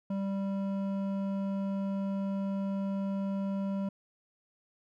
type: tone with hard clipping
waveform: sine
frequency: 196 Hz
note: G3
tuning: in tune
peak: -32 dBFS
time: 0.1-3.89 s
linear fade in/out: 5 ms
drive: 10 dB
effects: none